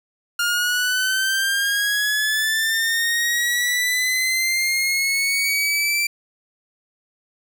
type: linear sweep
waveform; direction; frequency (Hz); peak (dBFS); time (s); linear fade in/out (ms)
sawtooth; up; 1408 to 2349; -15; 0.39-6.07; 5
effects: none